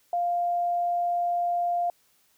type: tone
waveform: sine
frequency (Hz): 699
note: F5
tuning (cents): +1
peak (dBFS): -23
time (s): 0.13-1.9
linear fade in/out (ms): 2
effects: white hiss -65 dBFS RMS until 2.37 s